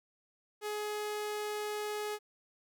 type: tone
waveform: sawtooth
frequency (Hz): 420.4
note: G#4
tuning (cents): +21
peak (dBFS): -31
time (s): 0.61-2.19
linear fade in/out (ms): 50
effects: none